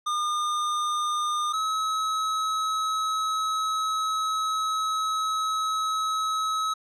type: tone pair in turn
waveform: square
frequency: 1213 / 1285.1 Hz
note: D#6 / E6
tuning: -44 / -44 cents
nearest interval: minor second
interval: 100 cents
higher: second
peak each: -25 dBFS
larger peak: neither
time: 0.06-1.53 / 1.53-6.74 s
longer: second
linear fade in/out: 10 ms
effects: low-pass 8000 Hz 12 dB/octave